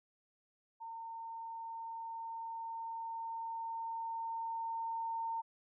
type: tone with level ramp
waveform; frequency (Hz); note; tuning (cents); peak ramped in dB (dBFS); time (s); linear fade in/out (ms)
sine; 911; A#5; -40; -43 to -35; 0.8-5.42; 20
effects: none